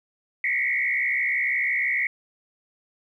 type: tone with frequency modulation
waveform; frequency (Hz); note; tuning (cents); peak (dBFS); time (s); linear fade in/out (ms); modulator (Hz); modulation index
sine; 2088; C7; -4; -21; 0.44-2.07; 2; 65.9; 2.6
effects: 10-bit